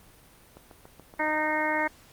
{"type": "click train", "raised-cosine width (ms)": 1, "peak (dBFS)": -32, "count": 6, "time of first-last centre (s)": [0.57, 1.281], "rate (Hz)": 7.03}
{"type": "harmonic tone", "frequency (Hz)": 307.6, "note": "D#4", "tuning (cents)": -20, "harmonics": [1, 2, 3, 4, 5, 6, 7], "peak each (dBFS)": [-33, -31, -29, -38, -34, -30, -32], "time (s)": [1.19, 1.88], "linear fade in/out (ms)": 10}
{"effects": ["pink hiss -55 dBFS RMS until 2.12 s", "Opus 32 kbps"]}